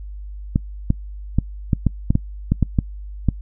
clicks, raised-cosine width 5 ms, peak -3 dBFS, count 11, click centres 0.559 / 0.904 / 1.386 / 1.732 / 1.867 / 2.105 / 2.154 / 2.52 / 2.627 / 2.788 / 3.287 s, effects noise-tail reverb RT60 0.1 s tail -25 dB re dry + added 50 Hz sine -30 dBFS peak until 3.41 s

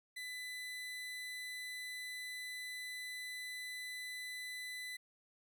30% pulse tone, 2000 Hz, B6, 21 cents sharp, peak -40 dBFS, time 0.16-4.97 s, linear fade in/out 10 ms, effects none

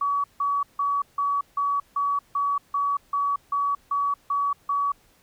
sine tone bursts, 1135 Hz, C#6, 41 cents sharp, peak -21 dBFS, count 13, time 0.01-4.92 s, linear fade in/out 5 ms, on 230 ms, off 160 ms, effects pink hiss -60 dBFS RMS until 5.22 s

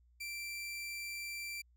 sawtooth tone, 2349 Hz, D7, in tune, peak -37 dBFS, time 0.2-1.62 s, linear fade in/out 10 ms, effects added 60 Hz sine -64 dBFS peak until 1.76 s

